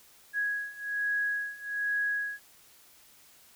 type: beating tone pair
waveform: sine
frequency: 1661.2 / 1662.4 Hz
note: G#6 / G#6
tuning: 0 / +1 cents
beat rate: 1.2 Hz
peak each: -33 / -31 dBFS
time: 0.33-2.4 s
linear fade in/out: 50 ms
effects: white hiss -58 dBFS RMS until 3.55 s